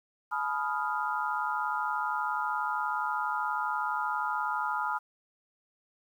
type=chord; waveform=sine; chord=F half-diminished seventh; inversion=first; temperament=equal with one note detuned; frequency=851 / 987.8 / 1244.5 / 1396.9 Hz; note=Ab5 / Cb6 / Eb6 / F6; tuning=+42 / 0 / 0 / 0 cents; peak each=-34 dBFS; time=0.31-4.99 s; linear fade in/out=20 ms; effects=10-bit